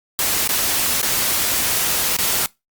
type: noise with dropouts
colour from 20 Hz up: white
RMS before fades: -19 dBFS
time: 0.19-2.46 s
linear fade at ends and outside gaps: 0 ms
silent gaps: 0.475-0.491 / 1.015-1.029 / 2.166-2.187 s
effects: noise-tail reverb RT60 0.2 s tail -22 dB re dry + Opus 48 kbps